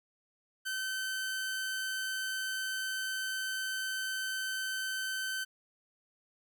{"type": "tone", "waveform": "sawtooth", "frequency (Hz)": 1536, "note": "G6", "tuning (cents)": -36, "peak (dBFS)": -30, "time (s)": [0.65, 5.45], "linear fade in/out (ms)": 20, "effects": []}